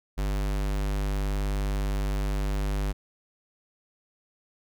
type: tone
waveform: square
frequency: 49.72 Hz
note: G1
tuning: 25 cents sharp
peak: -26 dBFS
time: 0.17-2.93 s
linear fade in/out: 20 ms
effects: none